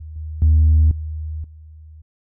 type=tone with level steps; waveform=sine; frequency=77.78 Hz; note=D#2; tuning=in tune; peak=-31 / -26 / -8 / -24 / -38 dBFS; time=0-2.02 s; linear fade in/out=10 ms; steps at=0.16 / 0.42 / 0.91 / 1.44 s; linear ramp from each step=2 ms; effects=tanh soft clip ceiling -7 dBFS